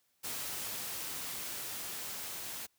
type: noise with level ramp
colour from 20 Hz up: white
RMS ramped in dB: -39 to -42 dBFS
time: 0.23-2.67 s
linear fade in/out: 20 ms
effects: white hiss -75 dBFS RMS until 2.78 s + high-pass 60 Hz 12 dB/octave